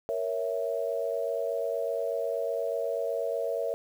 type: chord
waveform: sine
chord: A# diminished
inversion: none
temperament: equal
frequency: 466.2 / 554.4 / 659.3 Hz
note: A#4 / C#5 / E5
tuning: 0 / 0 / 0 cents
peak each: -32 dBFS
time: 0.09-3.74 s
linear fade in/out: 0 ms
effects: 9-bit